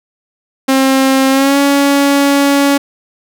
sawtooth tone with pitch glide, 266.8 to 281 Hz, C4 to C#4, +34 to +24 cents, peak -4 dBFS, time 0.68-2.78 s, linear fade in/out 10 ms, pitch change +90 cents, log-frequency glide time 1.3-1.58 s, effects none

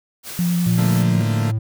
white noise, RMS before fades -32 dBFS, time 0.23-1.05 s, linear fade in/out 50 ms
sine tone with vibrato, 174.61 Hz, F3, in tune, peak -16 dBFS, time 0.39-1.21 s, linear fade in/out 0 ms, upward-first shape triangle, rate 10 Hz, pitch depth 21 cents each way
triangle tone with pitch glide, 116.54 to 110 Hz, A#2 to A2, 0 to 0 cents, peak -16 dBFS, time 0.66-1.59 s, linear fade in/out 10 ms, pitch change -100 cents, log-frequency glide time 1.09-1.2 s
40% pulse chord, Bb major seventh, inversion first, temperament equal, 146.83 / 174.61 / 220 / 233.1 Hz, D3 / F3 / A3 / Bb3, 0 / 0 / 0 / 0 cents, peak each -25 / -29 / -25 / -28 dBFS, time 0.77-1.52 s, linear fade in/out 20 ms
effects none

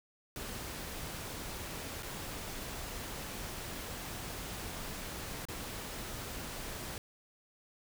pink noise with dropouts, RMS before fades -42 dBFS, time 0.36-6.98 s, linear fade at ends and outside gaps 1 ms, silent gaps 2.025-2.03 / 5.453-5.485 s, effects none

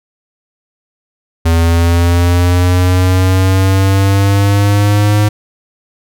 square linear sweep, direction up, 82.41 to 105.2 Hz, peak -8 dBFS, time 1.45-5.29 s, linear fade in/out 10 ms, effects none

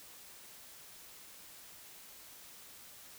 silence, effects white hiss -54 dBFS RMS until 3.18 s

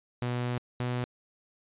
sawtooth tone pair in turn, 122.6 / 123.45 Hz, B2 / B2, -12 / 0 cents, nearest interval unison, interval 12 cents, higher second, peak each -25 dBFS, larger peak neither, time 0.22-0.58 / 0.8-1.04 s, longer first, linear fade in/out 0 ms, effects resampled to 8000 Hz

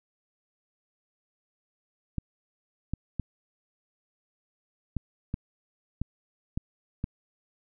clicks, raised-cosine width 5 ms, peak -17 dBFS, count 8, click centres 2.183 / 2.936 / 3.197 / 4.967 / 5.341 / 6.016 / 6.575 / 7.041 s, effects none

